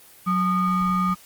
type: ring-modulated tone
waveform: triangle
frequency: 521 Hz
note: C5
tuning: 7 cents flat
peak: -14 dBFS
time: 0.26-1.15 s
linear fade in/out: 20 ms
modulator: 705 Hz
effects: white hiss -49 dBFS RMS until 1.25 s + Opus 24 kbps